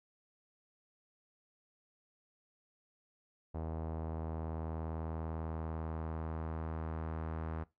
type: tone with low-pass filter sweep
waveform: sawtooth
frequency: 80.2 Hz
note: E2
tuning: 47 cents flat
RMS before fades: -40 dBFS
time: 3.54-7.64 s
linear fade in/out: 10 ms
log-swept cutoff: 790 to 1300 Hz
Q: 1.5
effects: noise-tail reverb RT60 0.2 s tail -19 dB re dry